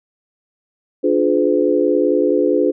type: chord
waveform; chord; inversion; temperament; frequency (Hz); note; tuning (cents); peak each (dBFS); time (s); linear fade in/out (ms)
sine; D diminished seventh; none; just; 293.7 / 352.4 / 422.9 / 507.5; D4 / F4 / Ab4 / Cb5; 0 / +16 / +31 / +47; -18; 1.03-2.72; 20
effects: none